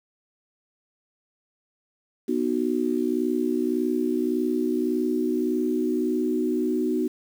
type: chord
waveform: sine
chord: B major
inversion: none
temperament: just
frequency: 246.9 / 308.7 / 370.4 Hz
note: B3 / D#4 / F#4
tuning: 0 / -14 / +2 cents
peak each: -26 dBFS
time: 2.28-7.08 s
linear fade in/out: 10 ms
effects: 8-bit